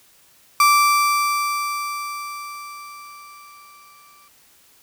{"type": "tone with exponential decay", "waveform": "35% pulse", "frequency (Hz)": 1170, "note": "D6", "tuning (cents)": -7, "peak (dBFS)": -9, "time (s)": [0.6, 4.28], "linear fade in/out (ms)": 2, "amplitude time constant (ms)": 800, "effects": ["white hiss -54 dBFS RMS until 4.82 s"]}